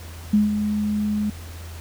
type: tone with ADSR envelope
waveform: sine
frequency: 209.7 Hz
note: G#3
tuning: 17 cents sharp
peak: -12 dBFS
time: 0.33-1.3 s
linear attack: 8 ms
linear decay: 160 ms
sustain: -8 dB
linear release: 4 ms
effects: added 83 Hz sine -35 dBFS peak until 1.8 s + pink hiss -43 dBFS RMS until 1.8 s